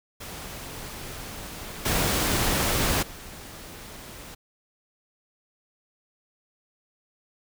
pink noise with level steps, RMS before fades -38 / -24 / -42 dBFS, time 0.2-4.35 s, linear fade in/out 10 ms, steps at 1.85 / 3.02 s, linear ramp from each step 10 ms, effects none

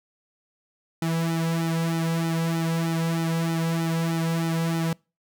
sawtooth tone with flanger, 164.81 Hz, E3, in tune, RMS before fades -25 dBFS, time 1.02-4.93 s, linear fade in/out 2 ms, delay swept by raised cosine 1.8 to 2.8 ms, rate 3.2 Hz, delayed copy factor -0.95, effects noise-tail reverb RT60 0.3 s tail -26 dB re dry

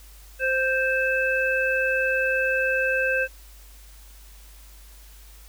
harmonic tone, 523.3 Hz, C5, in tune, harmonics 1 / 3 / 5, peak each -25 / -23 / -27 dBFS, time 0.39-3.28 s, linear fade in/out 50 ms, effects added 50 Hz sine -45 dBFS peak until 5.48 s + white hiss -52 dBFS RMS until 5.48 s

